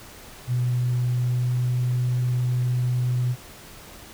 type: tone with pitch glide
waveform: sine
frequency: 123.47 to 124.33 Hz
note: B2 to B2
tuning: 0 to +12 cents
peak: -19 dBFS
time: 0.47-3.36 s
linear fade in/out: 50 ms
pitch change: +12 cents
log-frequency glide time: 1.24-1.71 s
effects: tanh soft clip ceiling -16 dBFS + pink hiss -44 dBFS RMS until 4.13 s